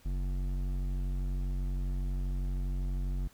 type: tone with hard clipping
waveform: sine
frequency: 46.25 Hz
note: F#1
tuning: in tune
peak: -32 dBFS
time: 0.05-3.28 s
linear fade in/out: 10 ms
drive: 11 dB
effects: pink hiss -61 dBFS RMS until 3.33 s